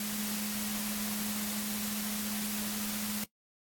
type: tone in noise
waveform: sine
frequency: 210 Hz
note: G#3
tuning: 19 cents sharp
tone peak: -36 dBFS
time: 0-3.24 s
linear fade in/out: 2 ms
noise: white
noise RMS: -37 dBFS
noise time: 0-3.24 s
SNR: -2 dB
effects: noise-tail reverb RT60 0.1 s tail -18 dB re dry + AAC 64 kbps